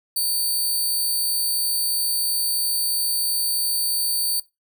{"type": "tone", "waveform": "5% pulse", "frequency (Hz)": 4563, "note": "C#8", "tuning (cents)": 49, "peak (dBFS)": -14, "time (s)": [0.16, 4.4], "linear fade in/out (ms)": 5, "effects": ["noise-tail reverb RT60 0.2 s tail -18 dB re dry"]}